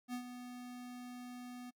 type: tone with ADSR envelope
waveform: square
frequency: 246.9 Hz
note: B3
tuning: in tune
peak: -38 dBFS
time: 0.08-1.71 s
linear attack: 55 ms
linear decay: 88 ms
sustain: -9 dB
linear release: 18 ms
effects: noise-tail reverb RT60 0.1 s tail -24 dB re dry